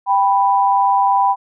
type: tone pair together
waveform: sine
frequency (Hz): 789 / 988.4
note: G5 / B5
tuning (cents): +11 / +1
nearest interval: major third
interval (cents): 390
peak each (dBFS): -14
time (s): 0.06-1.36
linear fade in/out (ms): 50
effects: none